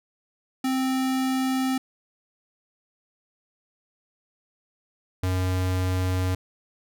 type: tone pair in turn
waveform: square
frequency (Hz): 261.6 / 92.28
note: C4 / F#2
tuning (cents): 0 / -4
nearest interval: octave + tritone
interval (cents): 1804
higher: first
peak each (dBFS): -23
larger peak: neither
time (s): 0.64-1.78 / 5.23-6.35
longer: first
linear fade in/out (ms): 5
effects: none